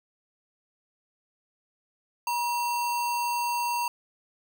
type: tone with sample-and-hold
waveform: sine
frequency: 956 Hz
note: A#5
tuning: 43 cents sharp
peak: -25 dBFS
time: 2.27-3.88 s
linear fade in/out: 2 ms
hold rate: 3675 Hz
effects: none